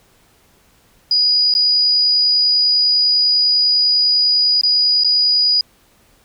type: tone with dropouts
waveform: sine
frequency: 4915 Hz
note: D#8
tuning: 22 cents flat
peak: -11 dBFS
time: 1.11-5.61 s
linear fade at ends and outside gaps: 2 ms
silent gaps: 1.54-1.55 / 4.612-4.634 / 5.037-5.045 s
effects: pink hiss -54 dBFS RMS until 6.24 s